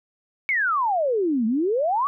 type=exponential two-way sweep; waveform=sine; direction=down then up; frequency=2257 to 212.5 to 1168 Hz; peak=-19 dBFS; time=0.49-2.07 s; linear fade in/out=0 ms; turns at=1.46 s; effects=none